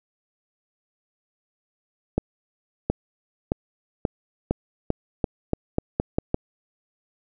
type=accelerating click train; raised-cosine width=2 ms; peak=-7 dBFS; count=12; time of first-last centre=2.18-6.344 s; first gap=720 ms; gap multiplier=0.86; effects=none